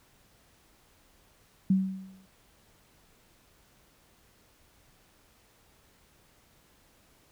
sine tone with exponential decay, 190.2 Hz, F#3, 48 cents sharp, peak -18 dBFS, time 1.7-2.26 s, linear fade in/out 5 ms, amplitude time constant 120 ms, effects pink hiss -63 dBFS RMS until 7.31 s

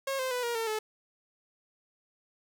sawtooth tone with pitch steps, 543 / 518.8 / 495.6 / 473.5 / 452.4 / 432.2 Hz, C#5 / C5 / B4 / A#4 / A4 / A4, -36 / -15 / +6 / +27 / +48 / -31 cents, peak -26 dBFS, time 0.07-0.79 s, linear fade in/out 5 ms, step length 120 ms, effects none

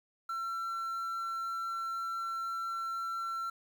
triangle tone with quantisation, 1351 Hz, E6, 42 cents sharp, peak -32 dBFS, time 0.29-3.5 s, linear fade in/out 5 ms, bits 10, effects none

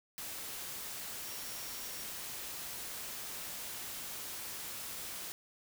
sine tone in noise, 5588 Hz, F8, in tune, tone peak -51 dBFS, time 1.25-2.04 s, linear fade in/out 0 ms, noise white, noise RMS -43 dBFS, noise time 0.18-5.32 s, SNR -11 dB, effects none

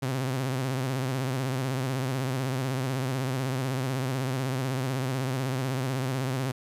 sawtooth tone with vibrato, 130.81 Hz, C3, in tune, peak -23 dBFS, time 0.02-6.52 s, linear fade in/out 10 ms, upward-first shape sine, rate 16 Hz, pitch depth 85 cents each way, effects resampled to 32000 Hz + 10-bit

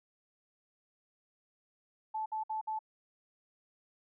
sine tone bursts, 871 Hz, A5, 18 cents flat, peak -33 dBFS, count 4, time 2.14-2.791 s, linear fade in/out 10 ms, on 120 ms, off 57 ms, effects none

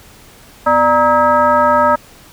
sine tone with frequency modulation, 938 Hz, A#5, 11 cents sharp, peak -8 dBFS, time 0.66-1.96 s, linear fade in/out 10 ms, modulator 344 Hz, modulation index 1.4, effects pink hiss -42 dBFS RMS until 2.32 s

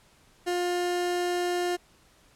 30% pulse tone, 354.2 Hz, F4, 24 cents sharp, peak -23 dBFS, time 0.46-1.77 s, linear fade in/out 20 ms, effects pink hiss -60 dBFS RMS until 2.35 s + low-pass 11000 Hz 12 dB/octave

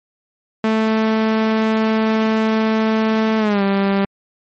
sawtooth tone with pitch glide, 220 to 197.13 Hz, A3 to G3, 0 to +10 cents, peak -10 dBFS, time 0.64-4.05 s, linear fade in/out 2 ms, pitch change -190 cents, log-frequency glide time 3.38-3.62 s, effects low-pass 3000 Hz 12 dB/octave + MP3 32 kbps

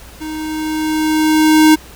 square tone with level ramp, 311.1 Hz, D#4, in tune, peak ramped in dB -24 to -5 dBFS, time 0.2-1.76 s, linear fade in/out 20 ms, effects added 60 Hz sine -39 dBFS peak until 1.95 s + pink hiss -39 dBFS RMS until 1.95 s

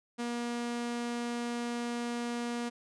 sawtooth tone, 238.4 Hz, A#3, 39 cents sharp, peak -29 dBFS, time 0.18-2.7 s, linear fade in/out 20 ms, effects resampled to 22050 Hz

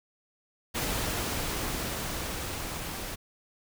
pink noise with level ramp, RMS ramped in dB -30 to -37 dBFS, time 0.74-3.16 s, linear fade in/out 20 ms, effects none

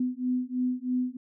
sine beating tone pair, 250 / 253.1 Hz, B3 / B3, +21 / +43 cents, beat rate 3.1 Hz, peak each -29 dBFS, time 0-1.17 s, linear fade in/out 5 ms, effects none

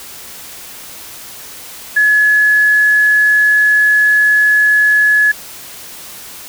sine tone, 1700 Hz, G#6, 40 cents sharp, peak -7 dBFS, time 1.96-5.32 s, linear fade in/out 10 ms, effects white hiss -32 dBFS RMS until 6.48 s

